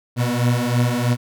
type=beating tone pair; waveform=30% pulse; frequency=120 / 123.1 Hz; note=B2 / B2; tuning=-49 / -5 cents; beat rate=3.1 Hz; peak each=-17 dBFS; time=0.16-1.17 s; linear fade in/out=50 ms; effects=none